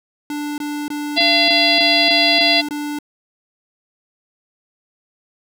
square tone bursts, 294.2 Hz, D4, 3 cents sharp, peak -23 dBFS, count 9, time 0.3-2.988 s, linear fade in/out 2 ms, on 280 ms, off 21 ms
harmonic tone, 682 Hz, F5, 41 cents flat, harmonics 1 / 3 / 4 / 5 / 6 / 7, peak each -19 / -19 / -19 / -19 / -19 / -19 dBFS, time 1.16-2.62 s, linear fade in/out 20 ms
effects none

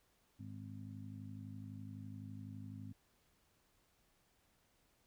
harmonic tone, 51.91 Hz, G#1, in tune, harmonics 2 / 3 / 4 / 5, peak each -49 / -57 / -53 / -53 dBFS, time 0.39-2.93 s, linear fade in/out 10 ms, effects pink hiss -75 dBFS RMS until 5.06 s

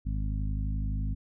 harmonic tone with a mistuned harmonic, 51.91 Hz, G#1, in tune, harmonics 1 / 2 / 3 / 4 / 5, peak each -29 / -35 / -39 / -41 / -43 dBFS, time 0.05-1.15 s, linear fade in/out 20 ms, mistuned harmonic 1, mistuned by +16 cents, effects none

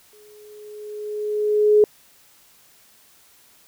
sine tone with exponential growth, 421 Hz, G#4, 24 cents sharp, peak -9 dBFS, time 0.13-1.84 s, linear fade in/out 1 ms, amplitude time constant 370 ms, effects white hiss -54 dBFS RMS until 3.67 s

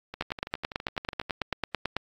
two click trains, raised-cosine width 0.3 ms, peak -11 / -21 dBFS, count 17 / 15, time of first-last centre 0.21-1.966 / 0.14-1.297 s, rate 9.11 / 12.1 Hz, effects AAC 48 kbps

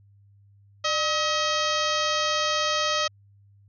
harmonic tone with a mistuned harmonic, 636 Hz, D#5, 38 cents sharp, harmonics 1 / 2 / 3 / 4 / 5 / 6 / 7 / 8 / 9 / 10, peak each -29 / -27 / -32 / -34 / -30 / -34 / -34 / -34 / -38 / -37 dBFS, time 0.84-3.08 s, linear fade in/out 10 ms, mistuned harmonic 1, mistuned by -93 cents, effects added 100 Hz sine -53 dBFS peak until 3.68 s

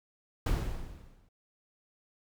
brown noise with exponential decay, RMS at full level -24 dBFS, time 0.46-1.29 s, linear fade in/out 5 ms, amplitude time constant 180 ms, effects none

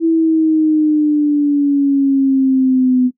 sine exponential sweep, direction down, 330 to 250.3 Hz, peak -9 dBFS, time 0-3.11 s, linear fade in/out 50 ms, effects noise-tail reverb RT60 0.1 s tail -17 dB re dry

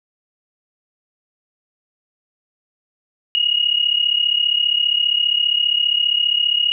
sine tone pair together, 2861 / 2896 Hz, F7 / F#7, +41 / -38 cents, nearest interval unison, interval 21 cents, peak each -18 / -17 dBFS, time 3.35-6.72 s, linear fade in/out 0 ms, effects none

